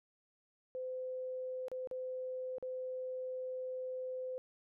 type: tone with dropouts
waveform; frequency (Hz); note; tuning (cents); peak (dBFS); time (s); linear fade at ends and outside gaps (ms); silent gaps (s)
sine; 512; C5; -38; -38; 0.75-4.38; 0; 1.683-1.716 / 1.873-1.912 / 2.583-2.626
effects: none